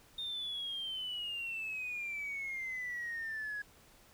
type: exponential sweep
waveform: triangle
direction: down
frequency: 3670 to 1661.2 Hz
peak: -34 dBFS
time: 0.18-3.62 s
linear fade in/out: 5 ms
effects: tanh soft clip ceiling -34 dBFS + pink hiss -62 dBFS RMS until 4.13 s